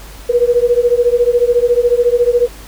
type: beating tone pair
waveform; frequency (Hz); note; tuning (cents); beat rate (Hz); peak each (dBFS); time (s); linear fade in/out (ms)
sine; 475.7 / 489.7; A#4 / B4; +35 / -15; 14; -12; 0.29-2.48; 10
effects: added 50 Hz sine -34 dBFS peak until 2.67 s + pink hiss -37 dBFS RMS until 2.67 s